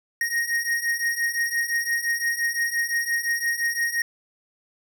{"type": "beating tone pair", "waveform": "square", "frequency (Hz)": [1864.7, 1870.5], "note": ["A#6", "A#6"], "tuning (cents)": [0, 5], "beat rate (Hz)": 5.8, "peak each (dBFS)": [-28, -25], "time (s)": [0.21, 4.02], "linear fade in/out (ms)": 2, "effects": []}